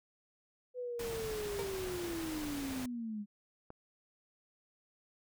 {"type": "linear sweep", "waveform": "sine", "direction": "down", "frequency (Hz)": [502, 201.4], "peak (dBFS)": -37, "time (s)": [0.74, 3.26], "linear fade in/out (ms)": 50}
{"type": "noise", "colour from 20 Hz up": "pink", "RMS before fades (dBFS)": -44, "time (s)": [0.99, 2.86], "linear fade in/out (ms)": 5}
{"type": "tone with exponential decay", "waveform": "30% pulse", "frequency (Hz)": 460.8, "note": "A#4", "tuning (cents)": -20, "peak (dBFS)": -32, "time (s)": [1.59, 1.73], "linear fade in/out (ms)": 0, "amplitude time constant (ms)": 30}
{"type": "clicks", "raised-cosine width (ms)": 1, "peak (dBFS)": -34, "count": 2, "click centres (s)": [2.816, 3.704]}
{"effects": []}